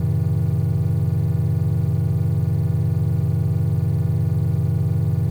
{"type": "chord", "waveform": "triangle", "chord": "F# diminished seventh", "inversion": "none", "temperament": "just", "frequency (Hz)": [92.5, 111, 133.2, 159.84], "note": ["F#2", "A2", "C3", "Eb3"], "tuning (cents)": [0, 16, 31, 47], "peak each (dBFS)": -20, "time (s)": [0, 5.3], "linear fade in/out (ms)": 5, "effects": ["tanh soft clip ceiling -8 dBFS", "8-bit"]}